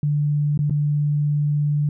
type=tone with dropouts; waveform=sine; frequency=147.2 Hz; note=D3; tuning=4 cents sharp; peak=-17 dBFS; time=0.03-1.89 s; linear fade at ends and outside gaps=2 ms; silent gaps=0.576-0.59 / 0.697-0.707 s; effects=none